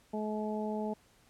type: harmonic tone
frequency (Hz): 213.7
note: G#3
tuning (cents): +50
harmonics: 1 / 2 / 3 / 4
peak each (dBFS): -35 / -38 / -40 / -41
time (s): 0.13-0.94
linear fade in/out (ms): 10
effects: pink hiss -65 dBFS RMS until 1.29 s + low-pass 12000 Hz 12 dB/octave